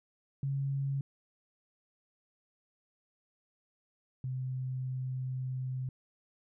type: tone pair in turn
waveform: sine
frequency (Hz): 137.7 / 129.2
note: C#3 / C3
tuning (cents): -11 / -21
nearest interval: minor second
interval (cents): 110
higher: first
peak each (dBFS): -30 / -33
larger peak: first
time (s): 0.43-1.01 / 4.24-5.89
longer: second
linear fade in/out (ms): 2
effects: none